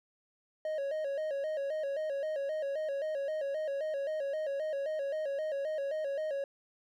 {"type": "tone with vibrato", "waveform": "triangle", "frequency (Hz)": 587.3, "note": "D5", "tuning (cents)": 0, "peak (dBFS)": -30, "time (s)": [0.65, 6.44], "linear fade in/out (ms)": 2, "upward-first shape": "square", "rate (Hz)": 3.8, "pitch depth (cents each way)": 100, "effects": []}